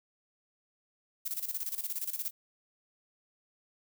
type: noise with tremolo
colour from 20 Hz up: violet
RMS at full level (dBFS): -34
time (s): 1.25-2.31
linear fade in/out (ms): 10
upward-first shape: square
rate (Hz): 17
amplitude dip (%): 75
effects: none